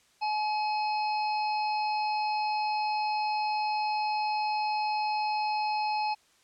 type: harmonic tone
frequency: 850 Hz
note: G#5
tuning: 40 cents sharp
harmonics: 1 / 3 / 5 / 6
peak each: -27 / -37 / -41 / -43 dBFS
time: 0.21-6.15 s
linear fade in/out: 20 ms
effects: white hiss -64 dBFS RMS until 6.43 s + low-pass 8000 Hz 12 dB/octave